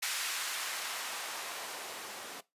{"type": "noise with band-pass filter sweep", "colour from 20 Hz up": "blue", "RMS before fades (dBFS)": -39, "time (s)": [0.02, 2.41], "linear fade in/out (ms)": 10, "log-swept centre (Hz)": [1800, 390], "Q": 0.77, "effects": ["noise-tail reverb RT60 0.2 s tail -19 dB re dry", "resampled to 32000 Hz"]}